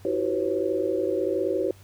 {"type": "tone cluster", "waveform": "sine", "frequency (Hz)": [326.2, 360.6, 381.8, 495.3, 546], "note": ["E4", "F#4", "G4", "B4", "C#5"], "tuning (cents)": [-18, -45, -46, 5, -26], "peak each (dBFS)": [-30, -33, -27, -29, -29], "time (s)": [0.05, 1.71], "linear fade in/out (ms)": 2, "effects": ["added 97 Hz sine -48 dBFS peak until 1.83 s", "pink hiss -55 dBFS RMS until 1.83 s"]}